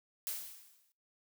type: noise with exponential decay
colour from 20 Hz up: blue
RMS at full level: -36 dBFS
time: 0.27-0.92 s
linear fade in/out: 0 ms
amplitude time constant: 140 ms
effects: noise-tail reverb RT60 0.4 s tail -24 dB re dry